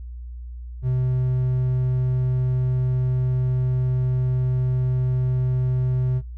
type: tone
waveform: triangle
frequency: 127.3 Hz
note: C3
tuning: 47 cents flat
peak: -17 dBFS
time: 0.82-6.22 s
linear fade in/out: 50 ms
effects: noise-tail reverb RT60 0.2 s tail -19 dB re dry + added 60 Hz sine -32 dBFS peak until 6.37 s